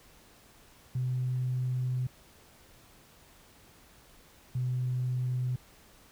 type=tone pair in turn; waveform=sine; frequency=126.9 / 126.1 Hz; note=B2 / B2; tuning=+47 / +36 cents; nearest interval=unison; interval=11 cents; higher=first; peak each=-27 dBFS; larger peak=neither; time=0.95-2.07 / 4.55-5.56 s; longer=first; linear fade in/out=5 ms; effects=tanh soft clip ceiling -23 dBFS + pink hiss -58 dBFS RMS until 6.11 s